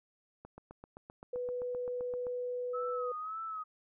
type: click train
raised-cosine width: 1 ms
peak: -34 dBFS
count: 15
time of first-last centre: 0.45-2.268 s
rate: 7.7 Hz
type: tone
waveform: sine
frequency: 493.9 Hz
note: B4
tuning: in tune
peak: -34 dBFS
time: 1.33-3.12 s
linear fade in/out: 5 ms
type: tone with vibrato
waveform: sine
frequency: 1279 Hz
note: D#6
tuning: 47 cents sharp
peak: -37 dBFS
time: 2.73-3.64 s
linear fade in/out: 20 ms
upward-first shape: sine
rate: 1.8 Hz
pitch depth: 60 cents each way
effects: none